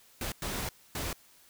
pink noise bursts at uneven times, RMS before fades -35 dBFS, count 3, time 0.21-0.32 / 0.42-0.69 / 0.95-1.13 s, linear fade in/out 2 ms, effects white hiss -60 dBFS RMS until 1.49 s

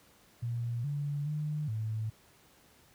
sine tone with pitch steps, 118.5 / 144.3 / 150.9 / 109.8 Hz, A#2 / D3 / D3 / A2, +29 / -30 / +47 / -3 cents, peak -31 dBFS, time 0.42-2.1 s, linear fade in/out 10 ms, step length 420 ms, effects pink hiss -62 dBFS RMS until 2.94 s + high-pass 60 Hz 12 dB/octave

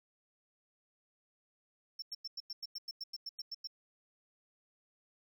triangle tone bursts, 5400 Hz, E8, 41 cents sharp, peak -38 dBFS, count 14, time 1.99-3.673 s, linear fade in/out 5 ms, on 32 ms, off 95 ms, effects none

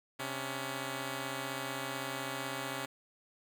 5% pulse tone pair together, 133.2 / 282.2 Hz, C3 / C#4, +31 / +31 cents, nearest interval octave + minor second, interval 1300 cents, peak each -28 dBFS, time 0.19-2.86 s, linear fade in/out 10 ms, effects none

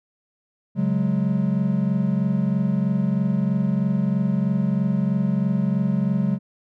triangle chord, C# suspended fourth, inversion none, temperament just, 138.59 / 184.79 / 207.9 Hz, C#3 / F#3 / G#3, 0 / -2 / +2 cents, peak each -23 / -20 / -21 dBFS, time 0.75-6.39 s, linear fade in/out 50 ms, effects none

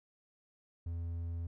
triangle tone, 84.5 Hz, E2, 43 cents sharp, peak -34 dBFS, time 0.86-1.47 s, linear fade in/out 5 ms, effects none

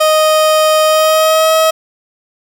30% pulse tone with pitch glide, 622.3 to 638.7 Hz, D#5 to D#5, 0 to +45 cents, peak -5 dBFS, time 0-1.71 s, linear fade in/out 10 ms, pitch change +45 cents, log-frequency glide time 0.85-1.52 s, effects none

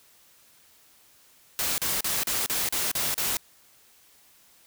white noise bursts, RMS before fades -27 dBFS, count 8, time 1.59-3.369 s, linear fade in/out 0 ms, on 190 ms, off 37 ms, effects white hiss -58 dBFS RMS until 4.66 s

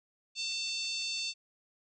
harmonic tone, 894 Hz, A5, 27 cents sharp, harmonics 3 / 4 / 5 / 6 / 7 / 8 / 9, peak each -39 / -40 / -36 / -47 / -45 / -48 / -52 dBFS, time 0.35-1.34 s, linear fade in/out 50 ms, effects none

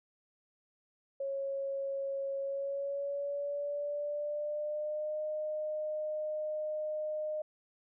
sine tone with pitch glide, 549 to 612.7 Hz, C#5 to D#5, -17 to -27 cents, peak -33 dBFS, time 1.2-7.42 s, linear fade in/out 5 ms, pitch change +190 cents, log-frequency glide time 2.38-5.22 s, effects none

